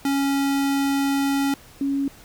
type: tone pair in turn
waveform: square / sine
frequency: 277.2 / 277.2 Hz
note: C#4 / C#4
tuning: 0 / 0 cents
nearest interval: unison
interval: 0 cents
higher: neither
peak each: -20 dBFS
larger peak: neither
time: 0.05-1.54 / 1.81-2.08 s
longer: first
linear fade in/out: 2 ms
effects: pink hiss -48 dBFS RMS until 2.24 s